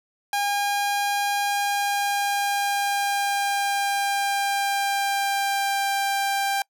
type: tone with pitch glide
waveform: sawtooth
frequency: 810 to 792.4 Hz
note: G#5 to G5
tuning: -43 to +18 cents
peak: -18 dBFS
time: 0.33-6.62 s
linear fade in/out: 2 ms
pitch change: -39 cents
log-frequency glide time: 1.44-5.92 s
effects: noise-tail reverb RT60 0.1 s tail -26 dB re dry